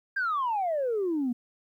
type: exponential sweep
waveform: sine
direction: down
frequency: 1629 to 233.1 Hz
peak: -24 dBFS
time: 0.16-1.33 s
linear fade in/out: 10 ms
effects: tanh soft clip ceiling -22 dBFS + 11-bit